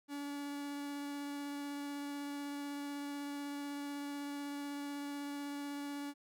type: tone with vibrato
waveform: 45% pulse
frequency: 285.9 Hz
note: D4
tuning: 46 cents flat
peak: -40 dBFS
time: 0.08-6.14 s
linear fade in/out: 50 ms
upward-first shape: sine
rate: 16 Hz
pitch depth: 8 cents each way
effects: none